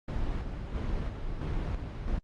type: noise with tremolo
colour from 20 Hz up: brown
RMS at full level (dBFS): -31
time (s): 0.08-2.19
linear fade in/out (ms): 5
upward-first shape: square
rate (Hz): 1.5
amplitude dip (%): 40
effects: low-pass 4000 Hz 12 dB/octave + Opus 24 kbps

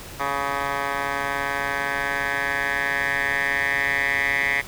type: tone with band-pass filter sweep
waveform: 10% pulse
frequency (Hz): 140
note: C#3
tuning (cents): +18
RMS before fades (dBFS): -24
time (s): 0.19-4.62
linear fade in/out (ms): 20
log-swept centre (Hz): 1300 to 2000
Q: 5.8
effects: pink hiss -39 dBFS RMS until 4.67 s

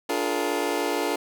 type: chord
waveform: 25% pulse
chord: Bb dominant seventh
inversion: first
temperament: just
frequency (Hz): 291.4 / 349.6 / 419.5 / 466.2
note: D4 / F4 / Ab4 / Bb4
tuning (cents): -13 / +2 / +17 / 0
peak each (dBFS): -26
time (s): 0.09-1.16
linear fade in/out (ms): 5
effects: none

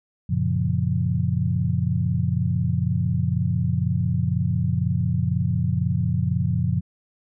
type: chord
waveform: sine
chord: Gb major seventh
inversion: none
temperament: equal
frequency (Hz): 92.5 / 116.54 / 138.59 / 174.61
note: Gb2 / Bb2 / Db3 / F3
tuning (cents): 0 / 0 / 0 / 0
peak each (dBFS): -25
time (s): 0.29-6.81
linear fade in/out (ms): 10
effects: none

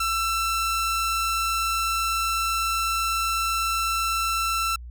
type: tone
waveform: sawtooth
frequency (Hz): 1338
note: E6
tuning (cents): +25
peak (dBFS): -19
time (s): 0-4.76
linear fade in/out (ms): 5
effects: added 60 Hz sine -36 dBFS peak until 4.9 s

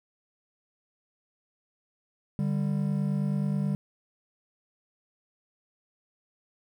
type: tone pair together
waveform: triangle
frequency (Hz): 147.4 / 196.76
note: D3 / G3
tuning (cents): +7 / +7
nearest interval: perfect fourth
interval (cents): 500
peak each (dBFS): -26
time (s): 2.39-3.75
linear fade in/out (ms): 0
effects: 10-bit

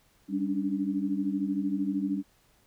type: tone cluster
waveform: sine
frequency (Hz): 196.8 / 282.1 / 295.1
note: G3 / C#4 / D4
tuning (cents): +7 / +30 / +8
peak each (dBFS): -31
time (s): 0.28-2.23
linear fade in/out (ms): 50
effects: pink hiss -65 dBFS RMS until 2.66 s

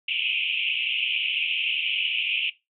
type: band-pass noise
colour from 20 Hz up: pink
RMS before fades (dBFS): -26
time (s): 0.08-2.5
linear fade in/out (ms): 5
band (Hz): 2400 to 3100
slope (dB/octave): 96
effects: noise-tail reverb RT60 0.2 s tail -18 dB re dry

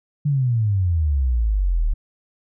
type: exponential sweep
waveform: sine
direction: down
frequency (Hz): 150 to 36.4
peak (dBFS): -16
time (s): 0.25-1.94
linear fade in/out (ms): 10
effects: none

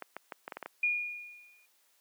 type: clicks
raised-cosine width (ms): 0.5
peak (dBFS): -23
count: 8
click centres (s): 0.023 / 0.166 / 0.322 / 0.479 / 0.522 / 0.57 / 0.627 / 0.66
type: tone with exponential decay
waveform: sine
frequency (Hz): 2435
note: D#7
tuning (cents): -38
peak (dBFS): -24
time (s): 0.83-1.66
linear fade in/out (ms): 5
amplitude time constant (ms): 180
effects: white hiss -69 dBFS RMS until 2 s + high-pass 400 Hz 12 dB/octave

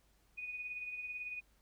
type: tone with tremolo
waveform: sine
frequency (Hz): 2477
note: D#7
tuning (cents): -8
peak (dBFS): -38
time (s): 0.37-1.41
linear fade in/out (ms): 20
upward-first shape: triangle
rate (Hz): 18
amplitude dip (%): 55
effects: added 50 Hz sine -70 dBFS peak until 1.61 s + pink hiss -73 dBFS RMS until 1.61 s

